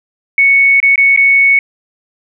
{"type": "tone with dropouts", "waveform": "sine", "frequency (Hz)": 2217, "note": "C#7", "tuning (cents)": 0, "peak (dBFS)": -5, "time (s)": [0.38, 1.59], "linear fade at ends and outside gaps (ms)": 2, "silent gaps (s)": [[0.802, 0.828], [0.958, 0.978], [1.163, 1.174]], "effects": []}